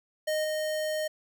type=tone with level steps; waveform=square; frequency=618 Hz; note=D#5; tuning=12 cents flat; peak=-27 / -29 dBFS; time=0.27-1.08 s; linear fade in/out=10 ms; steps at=0.44 s; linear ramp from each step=5 ms; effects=none